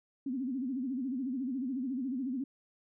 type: tone with vibrato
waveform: sine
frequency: 259 Hz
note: C4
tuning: 17 cents flat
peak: -32 dBFS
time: 0.26-2.44 s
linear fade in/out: 5 ms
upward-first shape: sine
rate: 14 Hz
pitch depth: 140 cents each way
effects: none